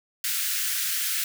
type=high-pass noise; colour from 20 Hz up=white; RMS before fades=-27 dBFS; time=0.24-1.24 s; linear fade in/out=2 ms; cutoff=1400 Hz; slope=48 dB/octave; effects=none